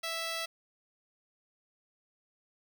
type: tone with notch filter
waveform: 5% pulse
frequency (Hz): 659.3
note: E5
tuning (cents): 0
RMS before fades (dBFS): -36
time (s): 0.03-0.46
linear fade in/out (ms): 10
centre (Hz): 7300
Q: 1.4
effects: none